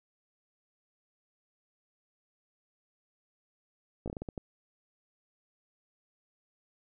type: slowing click train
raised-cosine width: 2 ms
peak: -24 dBFS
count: 8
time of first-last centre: 4.06-4.378 s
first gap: 17 ms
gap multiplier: 1.32
effects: none